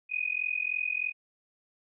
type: tone with amplitude modulation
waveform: sine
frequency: 2489 Hz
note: D#7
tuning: in tune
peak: -24 dBFS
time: 0.09-1.13 s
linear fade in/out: 50 ms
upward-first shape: sine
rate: 43.2 Hz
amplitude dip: 95%
effects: none